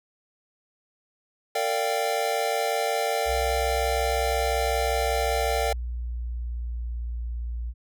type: chord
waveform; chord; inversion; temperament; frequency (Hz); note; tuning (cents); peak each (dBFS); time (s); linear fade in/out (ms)
square; G minor seventh; first; equal with one note detuned; 457.4 / 587.3 / 698.5 / 784; Bb4 / D5 / F5 / G5; -33 / 0 / 0 / 0; -30; 1.55-5.73; 5
type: tone with pitch glide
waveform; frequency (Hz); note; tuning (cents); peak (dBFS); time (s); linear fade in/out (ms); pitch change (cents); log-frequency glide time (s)
sine; 61.6 to 58.72; B1 to A#1; -4 to +13; -28; 3.25-7.74; 50; -83; 3.86-7.03
effects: none